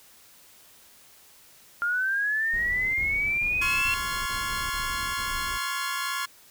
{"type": "linear sweep", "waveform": "sine", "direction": "up", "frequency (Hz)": [1394, 2725], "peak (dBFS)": -23, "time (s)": [1.82, 3.94], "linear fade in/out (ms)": 0}
{"type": "noise bursts", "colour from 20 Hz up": "brown", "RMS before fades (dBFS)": -39, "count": 7, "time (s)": [2.53, 5.58], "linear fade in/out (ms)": 5, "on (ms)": 410, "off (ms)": 30}
{"type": "chord", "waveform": "sawtooth", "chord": "Db major seventh", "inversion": "third", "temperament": "equal with one note detuned", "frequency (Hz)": [1046.5, 1108.7, 1396.9, 1694.2], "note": ["C6", "Db6", "F6", "Ab6"], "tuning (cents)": [0, 0, 0, 34], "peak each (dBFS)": -30, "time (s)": [3.61, 6.26], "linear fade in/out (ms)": 10}
{"effects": ["white hiss -54 dBFS RMS until 6.5 s"]}